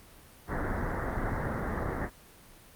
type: low-pass noise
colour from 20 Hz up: pink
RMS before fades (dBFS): -32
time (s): 0.47-2.1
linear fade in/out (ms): 50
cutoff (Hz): 2000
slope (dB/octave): 96
effects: pink hiss -54 dBFS RMS until 2.75 s + Opus 32 kbps

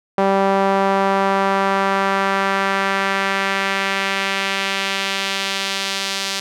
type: tone with band-pass filter sweep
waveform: sawtooth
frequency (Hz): 195.1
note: G3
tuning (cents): -8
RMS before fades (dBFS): -19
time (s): 0.18-6.4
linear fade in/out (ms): 2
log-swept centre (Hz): 720 to 4500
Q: 1.2
effects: none

